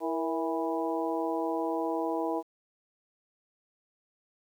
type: harmonic tone with a mistuned harmonic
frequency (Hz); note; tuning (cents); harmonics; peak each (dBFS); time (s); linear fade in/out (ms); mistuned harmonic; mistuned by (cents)
164; E3; -9; 2 / 3 / 4 / 5 / 6; -32 / -34 / -35 / -36 / -37; 0-2.43; 50; 3; -68
effects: 10-bit